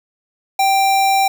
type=tone with sample-and-hold; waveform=sine; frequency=779 Hz; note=G5; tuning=11 cents flat; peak=-11 dBFS; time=0.59-1.28 s; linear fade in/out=5 ms; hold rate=3150 Hz; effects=none